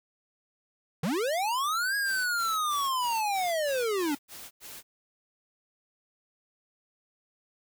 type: linear two-way sweep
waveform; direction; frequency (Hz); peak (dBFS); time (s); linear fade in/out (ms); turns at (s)
square; up then down; 138.59 to 1661.2 to 273.6; -27; 1.03-4.15; 5; 1.96
type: noise bursts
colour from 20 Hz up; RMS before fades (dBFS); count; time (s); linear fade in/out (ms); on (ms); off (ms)
white; -44; 9; 2.04-4.83; 50; 230; 90
effects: none